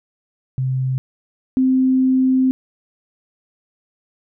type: tone pair in turn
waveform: sine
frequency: 130.5 / 260 Hz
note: C3 / C4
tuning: -4 / -11 cents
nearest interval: octave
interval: 1193 cents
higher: second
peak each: -17 / -12 dBFS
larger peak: second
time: 0.58-0.98 / 1.57-2.51 s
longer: second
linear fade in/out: 0 ms
effects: none

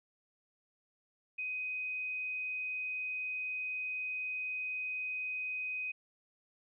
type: tone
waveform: sine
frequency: 2508 Hz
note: D#7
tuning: 13 cents sharp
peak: -35 dBFS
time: 1.38-5.92 s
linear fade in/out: 10 ms
effects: none

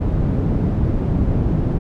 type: low-pass noise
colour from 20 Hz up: white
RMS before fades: -18 dBFS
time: 0-1.79 s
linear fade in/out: 20 ms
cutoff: 180 Hz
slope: 12 dB/octave
effects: none

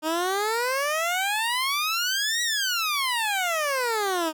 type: exponential two-way sweep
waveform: 15% pulse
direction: up then down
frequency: 305.6 to 1934 to 305.6 Hz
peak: -17 dBFS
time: 0.02-4.33 s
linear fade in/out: 50 ms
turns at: 2.42 s
effects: none

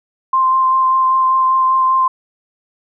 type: tone with vibrato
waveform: sine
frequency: 1046.5 Hz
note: C6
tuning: in tune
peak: -10 dBFS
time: 0.33-2.08 s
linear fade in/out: 5 ms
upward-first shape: sine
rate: 5.1 Hz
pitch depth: 11 cents each way
effects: none

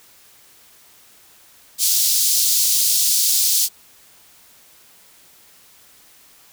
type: high-pass noise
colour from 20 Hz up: pink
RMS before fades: -17 dBFS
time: 1.78-3.69 s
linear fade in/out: 50 ms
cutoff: 4400 Hz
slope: 24 dB/octave
effects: white hiss -50 dBFS RMS until 6.52 s

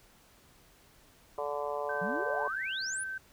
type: harmonic tone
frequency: 145.4 Hz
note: D3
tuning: 17 cents flat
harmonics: 3 / 4 / 5 / 6 / 7 / 8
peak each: -38 / -36 / -40 / -43 / -39 / -46 dBFS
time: 1.38-2.48 s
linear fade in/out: 2 ms
type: tone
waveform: sine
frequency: 1547 Hz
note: G6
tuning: 23 cents flat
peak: -35 dBFS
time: 1.89-3.18 s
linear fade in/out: 5 ms
type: exponential sweep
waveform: sine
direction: up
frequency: 164.81 to 10890 Hz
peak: -35 dBFS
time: 2.01-3.04 s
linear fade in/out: 10 ms
effects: pink hiss -61 dBFS RMS until 3.32 s

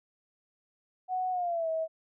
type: tone with pitch glide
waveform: sine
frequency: 740 to 644.2 Hz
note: F#5 to E5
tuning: 0 to -40 cents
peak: -28 dBFS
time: 1.08-1.88 s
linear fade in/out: 50 ms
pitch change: -240 cents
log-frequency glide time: 1.31-1.69 s
effects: none

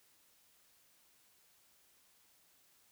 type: silence
effects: white hiss -69 dBFS RMS until 2.91 s

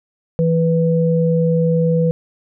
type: tone pair together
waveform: sine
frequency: 164.81 / 493.9 Hz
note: E3 / B4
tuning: 0 / 0 cents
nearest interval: octave + perfect fifth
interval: 1900 cents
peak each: -14 / -17 dBFS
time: 0.39-2.11 s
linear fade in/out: 0 ms
effects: none

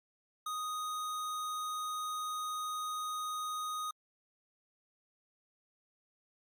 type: tone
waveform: square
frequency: 1244.5 Hz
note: D#6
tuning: in tune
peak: -36 dBFS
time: 0.46-3.91 s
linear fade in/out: 5 ms
effects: MP3 64 kbps

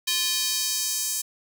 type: tone with high-pass filter sweep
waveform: square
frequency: 349.2 Hz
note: F4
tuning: in tune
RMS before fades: -26 dBFS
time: 0.07-1.22 s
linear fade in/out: 10 ms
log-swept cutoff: 3500 to 7100 Hz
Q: 1.5
effects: none

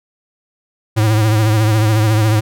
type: tone with vibrato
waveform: square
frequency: 108.5 Hz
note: A2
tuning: 24 cents flat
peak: -11 dBFS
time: 0.96-2.41 s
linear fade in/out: 20 ms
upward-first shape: triangle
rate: 14 Hz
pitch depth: 68 cents each way
effects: none

